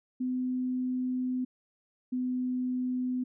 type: tone pair in turn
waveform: sine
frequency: 253.7 / 252.3 Hz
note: B3 / B3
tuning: +47 / +37 cents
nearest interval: unison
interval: 10 cents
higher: first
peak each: -28 dBFS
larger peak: neither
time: 0.2-1.45 / 2.12-3.24 s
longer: first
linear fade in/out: 10 ms
effects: none